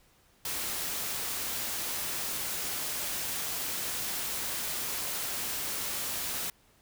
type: noise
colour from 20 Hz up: white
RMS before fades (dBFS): -34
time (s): 0.45-6.5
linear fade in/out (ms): 2
effects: pink hiss -64 dBFS RMS until 6.81 s